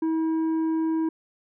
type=tone with tanh clipping; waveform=sine; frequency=321.6 Hz; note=E4; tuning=43 cents flat; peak=-23 dBFS; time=0.02-1.09 s; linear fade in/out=5 ms; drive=6 dB; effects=none